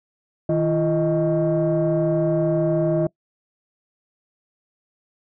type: tone cluster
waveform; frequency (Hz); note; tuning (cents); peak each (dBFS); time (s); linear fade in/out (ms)
sine; 158.2 / 339.5 / 623; D#3 / F4 / D#5; +29 / -49 / +2; -20; 0.49-3.07; 5
effects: noise-tail reverb RT60 0.1 s tail -23 dB re dry + tanh soft clip ceiling -13 dBFS